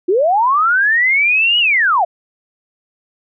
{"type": "linear two-way sweep", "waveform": "sine", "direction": "up then down", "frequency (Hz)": [333.4, 2942, 626], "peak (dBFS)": -10, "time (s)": [0.08, 2.05], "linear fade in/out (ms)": 10, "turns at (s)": 1.59, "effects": []}